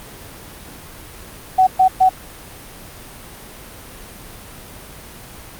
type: tone bursts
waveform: sine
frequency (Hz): 751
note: F#5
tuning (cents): +26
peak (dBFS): -8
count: 3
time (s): 1.58-2.093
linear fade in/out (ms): 10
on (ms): 91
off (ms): 120
effects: pink hiss -37 dBFS RMS until 5.59 s + Opus 32 kbps